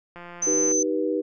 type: click train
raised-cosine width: 0.5 ms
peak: -26 dBFS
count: 98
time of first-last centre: 0.16-0.717 s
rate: 174 Hz
type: tone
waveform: sine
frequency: 6130 Hz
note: G8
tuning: 40 cents flat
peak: -21 dBFS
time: 0.42-0.83 s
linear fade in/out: 5 ms
type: chord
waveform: sine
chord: Eb augmented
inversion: none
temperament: just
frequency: 311.1 / 388.9 / 486.1 Hz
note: Eb4 / G4 / B4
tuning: 0 / -14 / -28 cents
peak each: -26 / -27 / -26 dBFS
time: 0.46-1.22 s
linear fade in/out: 20 ms
effects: none